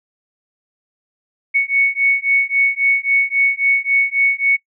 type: beating tone pair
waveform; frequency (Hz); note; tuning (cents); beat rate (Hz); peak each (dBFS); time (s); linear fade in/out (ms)
sine; 2217 / 2220.7; C#7 / C#7; 0 / +3; 3.7; -16; 1.54-4.57; 20
effects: noise-tail reverb RT60 0.1 s tail -24 dB re dry